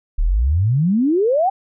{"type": "exponential sweep", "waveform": "sine", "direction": "up", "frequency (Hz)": [33.94, 801], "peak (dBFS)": -13, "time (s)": [0.18, 1.5], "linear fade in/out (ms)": 10, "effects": []}